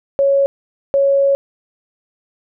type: tone bursts at uneven times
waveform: sine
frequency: 554 Hz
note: C#5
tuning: 1 cent flat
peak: -10 dBFS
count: 2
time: 0.19-0.46 / 0.94-1.35 s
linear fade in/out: 0 ms
effects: none